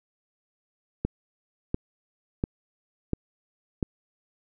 click train, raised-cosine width 3 ms, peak -12 dBFS, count 5, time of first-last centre 1.05-3.828 s, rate 1.44 Hz, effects none

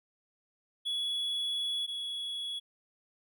triangle tone pair in turn, 3381 / 3367 Hz, G#7 / G#7, +30 / +23 cents, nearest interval unison, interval 7 cents, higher first, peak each -29 / -33 dBFS, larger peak first, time 0.85-1.87 / 1.87-2.6 s, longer first, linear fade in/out 20 ms, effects none

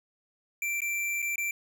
square tone with dropouts, 2349 Hz, D7, in tune, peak -29 dBFS, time 0.62-1.51 s, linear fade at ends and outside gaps 2 ms, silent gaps 0.805-0.818 / 1.22-1.225 / 1.358-1.38 s, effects none

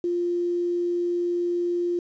sine tone with quantisation, 349.2 Hz, F4, in tune, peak -22 dBFS, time 0.04-1.99 s, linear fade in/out 2 ms, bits 8, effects resampled to 16000 Hz

